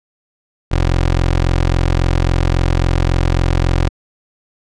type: tone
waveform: 20% pulse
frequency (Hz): 43.65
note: F1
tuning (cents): 0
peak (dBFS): -7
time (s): 0.71-3.89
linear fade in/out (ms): 10
effects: low-pass 6000 Hz 12 dB/octave